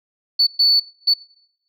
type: tone bursts at uneven times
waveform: sine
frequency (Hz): 4471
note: C#8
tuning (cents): +14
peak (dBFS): -10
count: 3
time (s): 0.39-0.47 / 0.59-0.8 / 1.07-1.14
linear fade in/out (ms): 10
effects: noise-tail reverb RT60 0.9 s tail -26 dB re dry + tanh soft clip ceiling -7 dBFS